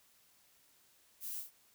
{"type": "noise with echo", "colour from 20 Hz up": "violet", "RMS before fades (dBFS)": -43, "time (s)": [1.2, 1.44], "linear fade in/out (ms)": 50, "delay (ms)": 36, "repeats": 2, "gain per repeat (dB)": -5, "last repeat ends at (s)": 1.512, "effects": ["white hiss -68 dBFS RMS until 1.74 s"]}